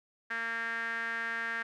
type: tone with band-pass filter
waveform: sawtooth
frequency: 229.2 Hz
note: A#3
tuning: 29 cents flat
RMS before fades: -35 dBFS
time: 0.3-1.63 s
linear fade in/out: 10 ms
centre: 1700 Hz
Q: 8.6
effects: none